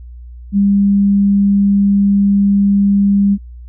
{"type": "tone", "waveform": "sine", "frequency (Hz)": 200, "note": "G3", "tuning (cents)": 35, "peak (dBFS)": -8, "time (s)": [0.52, 3.38], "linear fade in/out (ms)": 50, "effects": ["added 60 Hz sine -30 dBFS peak until 3.68 s"]}